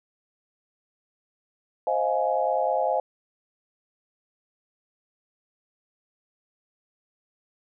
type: chord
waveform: sine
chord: F minor seventh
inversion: second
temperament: just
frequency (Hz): 523.8 / 628.6 / 698.5 / 838.1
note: C5 / Eb5 / F5 / Ab5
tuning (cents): +2 / +18 / 0 / +16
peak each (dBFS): -27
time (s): 1.87-3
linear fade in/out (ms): 2
effects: none